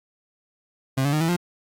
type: tone with pitch steps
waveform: 30% pulse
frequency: 133.1 / 142.65 / 152.89 / 163.87 / 175.63 Hz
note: C3 / C#3 / D#3 / E3 / F3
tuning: +30 / +50 / -30 / -10 / +10 cents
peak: -17 dBFS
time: 0.97-1.365 s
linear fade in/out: 10 ms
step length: 79 ms
effects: AAC 64 kbps